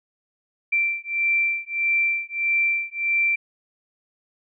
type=beating tone pair; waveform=sine; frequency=2349 / 2350.6 Hz; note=D7 / D7; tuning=0 / +1 cents; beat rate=1.6 Hz; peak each=-23 dBFS; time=0.72-3.36 s; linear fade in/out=10 ms; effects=none